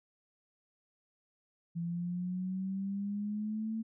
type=exponential sweep; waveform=sine; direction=up; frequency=167.9 to 224.5 Hz; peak=-33 dBFS; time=1.75-3.83 s; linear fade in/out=20 ms; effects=none